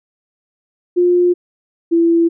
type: tone pair in turn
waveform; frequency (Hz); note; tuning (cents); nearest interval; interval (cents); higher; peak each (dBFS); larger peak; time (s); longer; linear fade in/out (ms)
sine; 354.4 / 335.4; F4 / E4; +25 / +30; minor second; 95; first; -9; neither; 0.96-1.34 / 1.91-2.29; neither; 20
effects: none